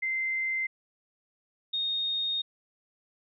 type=tone pair in turn; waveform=sine; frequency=2079 / 3704 Hz; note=C7 / A#7; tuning=-12 / -12 cents; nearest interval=minor seventh; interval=1000 cents; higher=second; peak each=-27 dBFS; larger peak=neither; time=0.02-0.67 / 1.73-2.42 s; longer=second; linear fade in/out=10 ms; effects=none